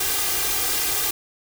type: noise with comb filter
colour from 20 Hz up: white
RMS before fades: -23 dBFS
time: 0-1.11 s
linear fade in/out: 5 ms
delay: 2.5 ms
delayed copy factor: +0.9
effects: none